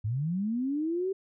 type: linear sweep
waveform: sine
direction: up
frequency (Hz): 98.7 to 392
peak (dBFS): -27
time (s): 0.04-1.13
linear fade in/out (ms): 10
effects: none